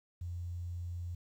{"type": "tone with quantisation", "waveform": "sine", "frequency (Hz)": 87.31, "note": "F2", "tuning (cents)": 0, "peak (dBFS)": -37, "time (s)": [0.21, 1.15], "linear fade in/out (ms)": 5, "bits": 11, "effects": []}